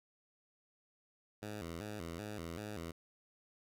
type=tone with vibrato; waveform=10% pulse; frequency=93.9 Hz; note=F#2; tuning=26 cents sharp; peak=-34 dBFS; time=1.42-2.92 s; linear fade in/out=10 ms; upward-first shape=square; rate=2.6 Hz; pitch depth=200 cents each way; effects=none